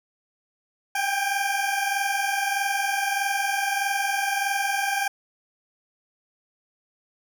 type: tone pair together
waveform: 20% pulse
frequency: 784 / 805.6 Hz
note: G5 / G5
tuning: 0 / +47 cents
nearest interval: unison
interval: 47 cents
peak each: -21 dBFS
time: 0.95-5.08 s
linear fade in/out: 5 ms
effects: none